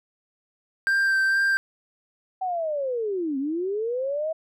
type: tone with vibrato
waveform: triangle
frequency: 1574 Hz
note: G6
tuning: 7 cents sharp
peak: -17 dBFS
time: 0.87-1.57 s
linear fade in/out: 0 ms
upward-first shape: sine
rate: 2.2 Hz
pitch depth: 16 cents each way
type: linear two-way sweep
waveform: sine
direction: down then up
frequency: 764 to 261.6 to 650 Hz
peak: -24 dBFS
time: 2.41-4.33 s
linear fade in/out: 10 ms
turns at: 3.38 s
effects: none